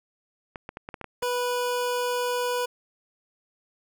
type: clicks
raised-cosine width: 0.5 ms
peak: -21 dBFS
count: 8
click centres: 0.558 / 0.691 / 0.771 / 0.889 / 0.942 / 1.013 / 1.043 / 1.226 s
type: tone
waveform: 25% pulse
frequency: 491.5 Hz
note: B4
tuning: 8 cents flat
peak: -21 dBFS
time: 1.22-2.66 s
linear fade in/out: 10 ms
effects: none